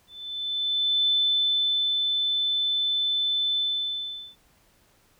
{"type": "tone with ADSR envelope", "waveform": "sine", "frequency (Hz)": 3520, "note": "A7", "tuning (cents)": 0, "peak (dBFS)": -19, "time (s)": [0.07, 4.36], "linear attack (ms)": 1000, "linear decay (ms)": 900, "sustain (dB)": -3, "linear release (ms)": 780, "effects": ["pink hiss -62 dBFS RMS until 5.19 s"]}